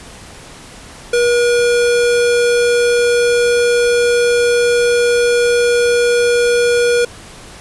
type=tone; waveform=square; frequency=480.1 Hz; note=B4; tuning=49 cents flat; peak=-11 dBFS; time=1.13-7.05 s; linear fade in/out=5 ms; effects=pink hiss -36 dBFS RMS until 7.6 s + resampled to 24000 Hz